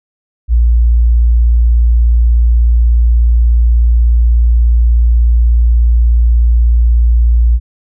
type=tone; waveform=sine; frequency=58.27 Hz; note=A#1; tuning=in tune; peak=-5 dBFS; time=0.48-7.6 s; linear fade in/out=50 ms; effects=none